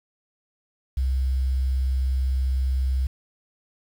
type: tone with quantisation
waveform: sine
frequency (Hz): 65.41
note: C2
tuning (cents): 0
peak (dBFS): -20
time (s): 0.97-3.07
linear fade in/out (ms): 5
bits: 8
effects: none